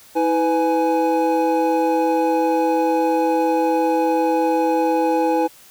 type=tone cluster; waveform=triangle; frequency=322.7 / 499.9 / 837 Hz; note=E4 / B4 / G#5; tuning=-37 / +21 / +13 cents; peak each=-18 dBFS; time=0.15-5.48 s; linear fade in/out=20 ms; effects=white hiss -47 dBFS RMS until 5.7 s